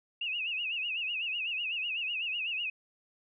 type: tone with vibrato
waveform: sine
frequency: 2693 Hz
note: E7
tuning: 36 cents sharp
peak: -31 dBFS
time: 0.21-2.7 s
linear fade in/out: 5 ms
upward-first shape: sine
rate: 8 Hz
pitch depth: 130 cents each way
effects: none